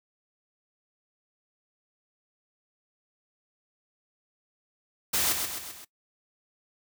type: noise with echo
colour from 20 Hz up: white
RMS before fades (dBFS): -26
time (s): 5.13-5.33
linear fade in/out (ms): 10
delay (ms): 130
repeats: 4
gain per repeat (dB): -5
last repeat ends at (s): 5.85
effects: noise-tail reverb RT60 0.1 s tail -19 dB re dry